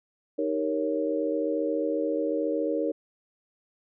sine chord, Eb dominant seventh, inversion none, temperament equal, 311.1 / 392 / 466.2 / 554.4 Hz, Eb4 / G4 / Bb4 / Db5, 0 / 0 / 0 / 0 cents, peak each -29 / -35 / -29 / -30 dBFS, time 0.38-2.92 s, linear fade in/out 10 ms, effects none

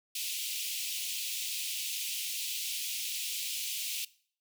pink high-pass noise, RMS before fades -36 dBFS, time 0.15-4.05 s, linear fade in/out 5 ms, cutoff 2500 Hz, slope 48 dB/octave, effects noise-tail reverb RT60 0.5 s tail -20 dB re dry

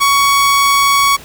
sawtooth tone, 1119 Hz, C#6, 16 cents sharp, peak -5 dBFS, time 0-1.17 s, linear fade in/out 20 ms, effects pink hiss -36 dBFS RMS until 1.24 s

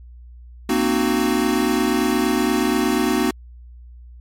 square chord, C half-diminished seventh, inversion third, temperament equal with one note detuned, 233.1 / 261.6 / 305.4 / 370 Hz, Bb3 / C4 / Eb4 / Gb4, 0 / 0 / -32 / 0 cents, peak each -23 dBFS, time 0.69-3.31 s, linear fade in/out 5 ms, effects added 60 Hz sine -38 dBFS peak until 4.2 s + MP3 64 kbps

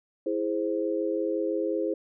sine chord, E augmented, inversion none, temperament equal, 329.6 / 415.3 / 523.3 Hz, E4 / G#4 / B#4, 0 / 0 / 0 cents, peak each -29 / -30 / -30 dBFS, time 0.26-1.94 s, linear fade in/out 5 ms, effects none

